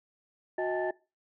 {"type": "tone cluster", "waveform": "sine", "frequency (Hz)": [365.4, 633, 803, 878, 1761], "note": ["F#4", "D#5", "G5", "A5", "A6"], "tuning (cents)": [-22, 30, 41, -4, 1], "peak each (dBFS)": [-31, -32, -39, -39, -38], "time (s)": [0.58, 0.91], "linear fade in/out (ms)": 5, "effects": ["noise-tail reverb RT60 0.3 s tail -22 dB re dry", "tanh soft clip ceiling -19 dBFS"]}